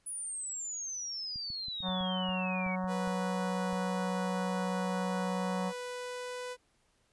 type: exponential sweep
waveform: sine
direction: down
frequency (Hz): 9990 to 2200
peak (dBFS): -36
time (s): 0.06-2.76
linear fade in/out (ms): 10
type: clicks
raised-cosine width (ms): 5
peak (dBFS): -37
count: 11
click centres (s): 1.359 / 1.503 / 1.684 / 1.805 / 1.889 / 2.009 / 2.29 / 2.664 / 2.842 / 3.075 / 3.731
type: harmonic tone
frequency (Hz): 185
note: F#3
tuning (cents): 0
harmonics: 1 / 3 / 4 / 5 / 6 / 7 / 8 / 9 / 10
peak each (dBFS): -33 / -40 / -41 / -42 / -43 / -52 / -51 / -57 / -56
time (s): 1.82-5.73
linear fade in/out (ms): 50
type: tone with pitch glide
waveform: sawtooth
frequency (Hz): 491.6 to 497.6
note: B4 to B4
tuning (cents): -8 to +13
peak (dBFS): -34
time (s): 2.87-6.57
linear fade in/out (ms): 50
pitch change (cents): +21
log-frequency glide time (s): 5.12-6.46
effects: pink hiss -72 dBFS RMS until 7.12 s + resampled to 24000 Hz